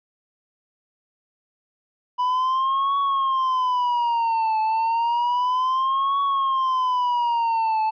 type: tone with vibrato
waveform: triangle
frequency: 987.8 Hz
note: B5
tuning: in tune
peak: -17 dBFS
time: 2.18-7.91 s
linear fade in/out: 20 ms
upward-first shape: triangle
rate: 0.31 Hz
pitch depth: 220 cents each way
effects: resampled to 11025 Hz